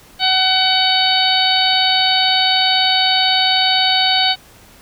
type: harmonic tone with a mistuned harmonic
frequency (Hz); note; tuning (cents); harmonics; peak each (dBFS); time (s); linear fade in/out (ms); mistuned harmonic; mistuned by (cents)
753; F#5; +30; 1 / 2 / 3 / 4 / 5 / 6; -18 / -23 / -23 / -18 / -18 / -18; 0.19-4.36; 50; 6; -15
effects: pink hiss -45 dBFS RMS until 4.81 s